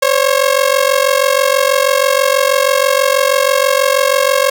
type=ring-modulated tone; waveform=sawtooth; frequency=543 Hz; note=C#5; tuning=36 cents flat; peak=-3 dBFS; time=0.02-4.5 s; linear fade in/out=5 ms; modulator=23.1 Hz; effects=none